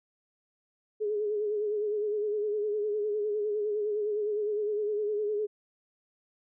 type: tone with vibrato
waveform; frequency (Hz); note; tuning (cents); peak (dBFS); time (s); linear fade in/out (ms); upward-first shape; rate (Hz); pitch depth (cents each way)
sine; 420; G#4; +19; -27; 1-5.47; 20; sine; 9.8; 48
effects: none